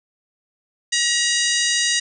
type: harmonic tone with a mistuned harmonic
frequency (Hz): 953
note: A#5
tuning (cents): +38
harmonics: 2 / 3 / 4 / 5 / 6 / 7 / 8 / 9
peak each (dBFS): -23 / -25 / -24 / -25 / -26 / -25 / -32 / -29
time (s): 0.92-2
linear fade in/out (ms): 10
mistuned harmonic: 6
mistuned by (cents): +43
effects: none